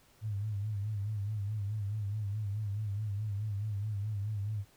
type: tone with vibrato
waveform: sine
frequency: 103.83 Hz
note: G#2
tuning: in tune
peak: -32 dBFS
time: 0.21-4.65 s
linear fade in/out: 50 ms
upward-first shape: sine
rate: 4.7 Hz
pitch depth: 85 cents each way
effects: pink hiss -64 dBFS RMS until 4.76 s